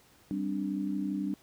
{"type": "chord", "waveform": "sine", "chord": "G suspended fourth", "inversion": "none", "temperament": "equal", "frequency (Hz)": [196, 261.6, 293.7], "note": ["G3", "C4", "D4"], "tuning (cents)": [0, 0, 0], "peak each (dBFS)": [-33, -38, -33], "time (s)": [0.31, 1.34], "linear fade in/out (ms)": 0, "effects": ["pink hiss -61 dBFS RMS until 1.42 s", "high-pass 60 Hz 12 dB/octave"]}